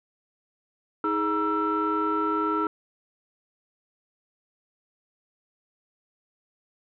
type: tone cluster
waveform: sine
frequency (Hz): 316.6 / 418 / 950 / 1335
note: D#4 / G#4 / A#5 / E6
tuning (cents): +30 / +11 / +33 / +22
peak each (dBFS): -27 / -29 / -31 / -25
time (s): 1.04-2.67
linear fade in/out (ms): 2
effects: tanh soft clip ceiling -16 dBFS